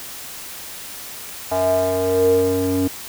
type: tone with band-pass filter sweep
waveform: square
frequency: 93 Hz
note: F#2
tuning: 9 cents sharp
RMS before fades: -18 dBFS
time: 1.51-2.88 s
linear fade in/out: 10 ms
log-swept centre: 730 to 330 Hz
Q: 7
effects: white hiss -34 dBFS RMS until 3.08 s